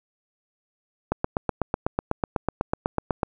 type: click train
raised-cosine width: 1 ms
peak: -8 dBFS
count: 18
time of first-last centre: 1.12-3.232 s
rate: 8.05 Hz
effects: none